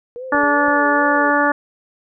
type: tone with vibrato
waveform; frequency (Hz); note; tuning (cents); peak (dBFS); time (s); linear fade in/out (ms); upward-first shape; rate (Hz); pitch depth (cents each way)
sine; 468.1; A#4; +7; -27; 0.16-1.3; 0; sine; 2.4; 190
type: harmonic tone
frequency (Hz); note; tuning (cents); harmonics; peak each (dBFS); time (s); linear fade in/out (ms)
289.6; D4; -24; 1 / 2 / 3 / 4 / 5 / 6; -20 / -20 / -20 / -20 / -20 / -20; 0.32-1.52; 5
type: clicks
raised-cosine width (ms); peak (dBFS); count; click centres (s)
2; -22; 3; 0.348 / 0.435 / 0.683
effects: none